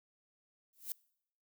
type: noise with exponential growth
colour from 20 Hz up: violet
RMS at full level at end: -36 dBFS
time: 0.73-0.92 s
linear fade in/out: 1 ms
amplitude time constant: 40 ms
effects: noise-tail reverb RT60 0.7 s tail -24 dB re dry